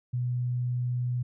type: tone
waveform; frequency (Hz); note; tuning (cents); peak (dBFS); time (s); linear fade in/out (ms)
sine; 123.47; B2; 0; -26; 0.13-1.23; 10
effects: none